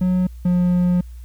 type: tone pair in turn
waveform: triangle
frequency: 182.8 / 178.32 Hz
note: F#3 / F3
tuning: -21 / +36 cents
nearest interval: unison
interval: 43 cents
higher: first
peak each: -13 / -12 dBFS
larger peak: second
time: 0.01-0.27 / 0.45-1.01 s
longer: second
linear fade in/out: 5 ms
effects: added 60 Hz sine -33 dBFS peak until 1.24 s + white hiss -57 dBFS RMS until 1.24 s